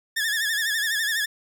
sawtooth tone with vibrato, 1743 Hz, A6, 17 cents flat, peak -19 dBFS, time 0.16-1.26 s, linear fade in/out 10 ms, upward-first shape sine, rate 12 Hz, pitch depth 90 cents each way, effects none

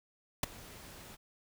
pink noise with ADSR envelope, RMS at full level -27 dBFS, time 0.43-1.17 s, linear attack 4 ms, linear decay 12 ms, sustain -24 dB, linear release 29 ms, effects none

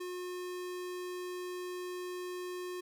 square tone, 360 Hz, F#4, 47 cents flat, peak -39 dBFS, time 0-2.81 s, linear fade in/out 10 ms, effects none

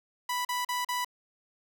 sawtooth tone bursts, 987.8 Hz, B5, in tune, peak -25 dBFS, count 4, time 0.29-1.047 s, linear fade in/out 5 ms, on 160 ms, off 39 ms, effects none

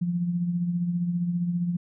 sine tone with tremolo, 174.5 Hz, F3, 1 cent flat, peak -21 dBFS, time 0.01-1.77 s, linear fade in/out 10 ms, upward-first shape triangle, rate 15 Hz, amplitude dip 55%, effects none

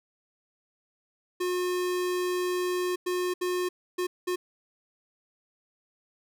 square tone bursts at uneven times, 360 Hz, F#4, 47 cents flat, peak -27 dBFS, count 5, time 1.4-2.96 / 3.06-3.34 / 3.41-3.69 / 3.98-4.07 / 4.27-4.36 s, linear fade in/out 10 ms, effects none

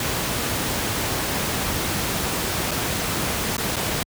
pink noise with dropouts, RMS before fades -24 dBFS, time 0-4.03 s, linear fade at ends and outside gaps 2 ms, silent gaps 2.71-2.714 / 3.568-3.58 / 3.76-3.765 s, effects high-pass 60 Hz 12 dB/octave

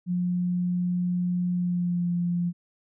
sine tone with pitch glide, 178.2 to 174.33 Hz, F3 to F3, +35 to -3 cents, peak -23 dBFS, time 0.06-2.53 s, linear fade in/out 50 ms, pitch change -38 cents, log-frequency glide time 1.53-2.1 s, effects none

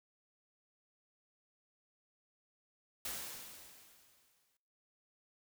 white noise with exponential decay, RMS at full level -40 dBFS, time 3.05-4.57 s, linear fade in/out 2 ms, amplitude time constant 330 ms, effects noise-tail reverb RT60 1.0 s tail -23 dB re dry

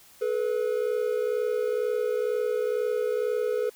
triangle tone pair together, 428.7 / 490.8 Hz, A4 / B4, -45 / -11 cents, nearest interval major second, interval 234 cents, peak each -25 dBFS, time 0.21-3.7 s, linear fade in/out 10 ms, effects white hiss -54 dBFS RMS until 3.75 s

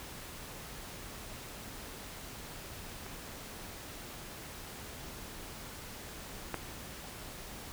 clicks, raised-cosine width 0.5 ms, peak -30 / -19 dBFS, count 2, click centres 3.064 / 6.543 s, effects pink hiss -46 dBFS RMS until 7.72 s

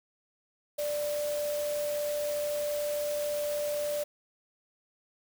sine tone in noise, 589 Hz, D5, 5 cents sharp, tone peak -29 dBFS, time 0.78-4.04 s, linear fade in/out 10 ms, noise white, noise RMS -41 dBFS, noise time 0.78-4.04 s, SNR +9 dB, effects none

